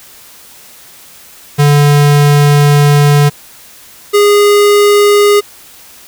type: tone pair in turn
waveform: square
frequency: 145.3 / 411 Hz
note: D3 / G#4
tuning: -18 / -18 cents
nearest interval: octave + tritone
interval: 1800 cents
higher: second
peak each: -5 dBFS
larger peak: neither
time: 1.58-3.3 / 4.13-5.41 s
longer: first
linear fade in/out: 20 ms
effects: white hiss -37 dBFS RMS until 6.07 s